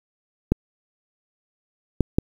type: clicks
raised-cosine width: 3 ms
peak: -4 dBFS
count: 3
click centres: 0.52 / 2.007 / 2.185 s
effects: 7-bit